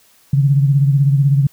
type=beating tone pair; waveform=sine; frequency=138.59 / 154.59 Hz; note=C#3 / D#3; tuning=0 / -11 cents; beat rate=16 Hz; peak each=-10 / -19 dBFS; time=0.33-1.47 s; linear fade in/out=5 ms; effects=white hiss -52 dBFS RMS until 1.52 s